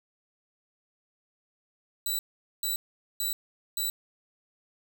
10% pulse tone bursts, 3951 Hz, B7, in tune, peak -20 dBFS, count 4, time 2.06-3.9 s, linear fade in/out 2 ms, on 130 ms, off 440 ms, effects none

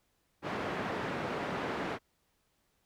pink band-pass noise, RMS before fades -36 dBFS, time 0.42-1.99 s, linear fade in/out 50 ms, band 180 to 1900 Hz, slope 12 dB/octave, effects pink hiss -75 dBFS RMS until 2.85 s

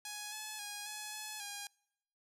5% pulse tone with pitch steps, 835 / 857 / 825 / 847 / 854 / 814 Hz, G#5 / A5 / G#5 / G#5 / G#5 / G#5, +9 / -46 / -12 / +34 / +48 / -35 cents, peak -30 dBFS, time 0.05-1.67 s, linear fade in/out 2 ms, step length 270 ms, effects noise-tail reverb RT60 0.8 s tail -26 dB re dry

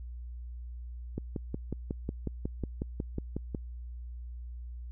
click train, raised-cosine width 3 ms, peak -20 dBFS, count 14, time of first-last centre 1.18-3.548 s, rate 5.49 Hz, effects added 60 Hz sine -39 dBFS peak until 4.91 s

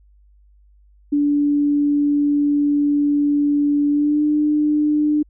sine tone with pitch glide, 290.1 to 299.5 Hz, D4 to D4, -21 to +34 cents, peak -14 dBFS, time 1.12-5.23 s, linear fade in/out 10 ms, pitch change +55 cents, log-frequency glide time 3.9-4.23 s, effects added 50 Hz sine -49 dBFS peak until 5.29 s

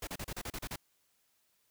pink noise bursts, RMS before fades -40 dBFS, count 9, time 0.02-0.76 s, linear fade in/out 5 ms, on 52 ms, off 34 ms, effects white hiss -74 dBFS RMS until 1.7 s

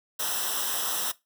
white noise with comb filter, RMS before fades -29 dBFS, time 0.19-1.12 s, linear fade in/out 10 ms, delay 0.44 ms, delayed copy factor -0.9, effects noise-tail reverb RT60 0.2 s tail -19 dB re dry

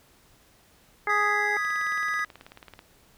harmonic tone, 415.3 Hz, G#4, in tune, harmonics 1 / 2 / 3 / 4 / 5, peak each -33 / -30 / -30 / -31 / -30 dBFS, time 1.07-1.57 s, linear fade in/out 2 ms
triangle chord, G# minor, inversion second, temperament equal, 1244.5 / 1661.2 / 1975.5 Hz, D#6 / G#6 / B6, 0 / 0 / 0 cents, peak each -28 dBFS, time 1.09-2.25 s, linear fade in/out 10 ms
click train, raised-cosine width 0.3 ms, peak -28 dBFS, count 22, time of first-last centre 1.65-2.791 s, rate 18.4 Hz
effects pink hiss -59 dBFS RMS until 3.17 s

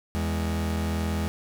40% pulse tone pair together, 81.99 / 206.6 Hz, E2 / G#3, -9 / -9 cents, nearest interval octave + major third, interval 1600 cents, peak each -26 / -29 dBFS, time 0.15-1.28 s, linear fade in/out 0 ms, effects none

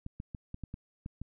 clicks, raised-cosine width 5 ms, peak -27 dBFS, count 8, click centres 0.064 / 0.201 / 0.348 / 0.544 / 0.637 / 0.741 / 1.061 / 1.216 s, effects none

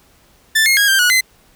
sawtooth tone with pitch steps, 1766 / 2146 / 1641 / 1578 / 1460 / 2050 Hz, A6 / C7 / G#6 / G6 / F#6 / C7, +6 / +43 / -21 / +11 / -24 / -36 cents, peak -7 dBFS, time 0.55-1.21 s, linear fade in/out 10 ms, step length 110 ms, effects pink hiss -52 dBFS RMS until 1.55 s

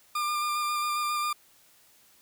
40% pulse tone with vibrato, 1200 Hz, D6, 37 cents sharp, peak -26 dBFS, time 0.15-1.33 s, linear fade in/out 5 ms, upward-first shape square, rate 7.4 Hz, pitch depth 13 cents each way, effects white hiss -60 dBFS RMS until 2.21 s

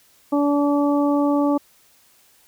harmonic tone, 287.9 Hz, D4, 34 cents flat, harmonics 1 / 2 / 3 / 4, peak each -17 / -23 / -27 / -29 dBFS, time 0.32-1.58 s, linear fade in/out 10 ms, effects white hiss -56 dBFS RMS until 2.47 s

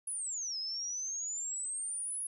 sine exponential two-way sweep, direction down then up, 10620 to 5060 to 10620 Hz, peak -35 dBFS, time 0.07-2.27 s, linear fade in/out 5 ms, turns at 0.58 s, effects none

